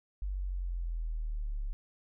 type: exponential sweep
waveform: sine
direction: down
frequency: 49 to 34.72 Hz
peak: -32 dBFS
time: 0.22-1.73 s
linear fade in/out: 0 ms
effects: none